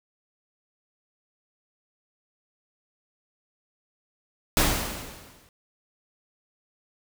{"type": "noise with exponential decay", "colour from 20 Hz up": "pink", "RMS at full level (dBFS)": -19, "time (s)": [4.57, 5.49], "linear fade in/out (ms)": 1, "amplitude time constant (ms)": 200, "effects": []}